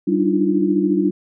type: tone cluster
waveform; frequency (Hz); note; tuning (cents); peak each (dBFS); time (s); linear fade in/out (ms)
sine; 193 / 294.2 / 308.3 / 345.8; G3 / D4 / D#4 / F4; -27 / +3 / -16 / -17; -20; 0.07-1.11; 10
effects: none